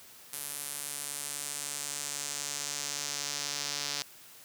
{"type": "tone with band-pass filter sweep", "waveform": "sawtooth", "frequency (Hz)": 143.8, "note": "D3", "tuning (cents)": -36, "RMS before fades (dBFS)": -37, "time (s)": [0.33, 4.02], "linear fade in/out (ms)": 0, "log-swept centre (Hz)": [11000, 5200], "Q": 1.9, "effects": ["white hiss -53 dBFS RMS until 4.44 s", "high-pass 80 Hz 12 dB/octave"]}